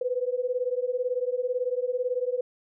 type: beating tone pair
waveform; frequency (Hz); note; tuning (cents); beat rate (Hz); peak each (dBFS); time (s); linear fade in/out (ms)
sine; 490.2 / 508.2; B4 / B4; -13 / +49; 18; -28; 0.01-2.41; 5
effects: none